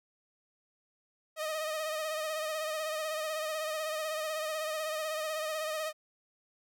sawtooth tone with vibrato, 623 Hz, D#5, 2 cents sharp, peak -29 dBFS, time 1.36-5.93 s, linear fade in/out 50 ms, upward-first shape sine, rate 16 Hz, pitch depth 43 cents each way, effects none

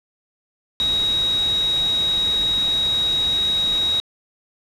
sine tone in noise, 3805 Hz, A#7, 35 cents sharp, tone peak -17 dBFS, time 0.8-4 s, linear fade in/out 0 ms, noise pink, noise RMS -33 dBFS, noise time 0.8-4 s, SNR +13 dB, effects low-pass 10000 Hz 12 dB/octave

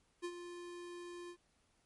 square tone with ADSR envelope, 350 Hz, F4, 4 cents sharp, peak -38 dBFS, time 0.22-1.37 s, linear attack 27 ms, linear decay 62 ms, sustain -9 dB, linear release 73 ms, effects pink hiss -75 dBFS RMS until 1.85 s + MP3 48 kbps

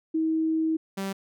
sine / sawtooth tone pair in turn, 319.6 / 194.6 Hz, D#4 / G3, +47 / -12 cents, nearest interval major sixth, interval 859 cents, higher first, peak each -22 / -25 dBFS, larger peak first, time 0.14-0.77 / 0.97-1.13 s, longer first, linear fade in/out 10 ms, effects none

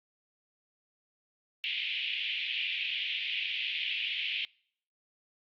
white band-pass noise, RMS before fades -34 dBFS, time 1.64-4.45 s, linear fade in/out 0 ms, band 2300 to 3300 Hz, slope 48 dB/octave, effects noise-tail reverb RT60 0.6 s tail -26 dB re dry + Opus 48 kbps

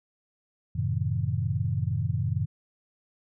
sine chord, F# diminished seventh, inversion none, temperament just, 92.5 / 111 / 133.2 / 159.84 Hz, F#2 / A2 / C3 / Eb3, 0 / +16 / +31 / +47 cents, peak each -30 / -29 / -30 / -33 dBFS, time 0.75-2.46 s, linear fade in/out 10 ms, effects none

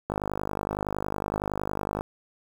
click train, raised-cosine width 1 ms, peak -14 dBFS, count 98, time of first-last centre 0.1-2.009 s, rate 50.8 Hz, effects 7-bit

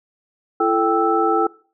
sine tone cluster, 337.2 / 437.9 / 784 / 1316 Hz, E4 / A4 / G5 / E6, +39 / -8 / 0 / -3 cents, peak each -20 dBFS, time 0.6-1.47 s, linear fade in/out 5 ms, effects noise-tail reverb RT60 0.4 s tail -21 dB re dry

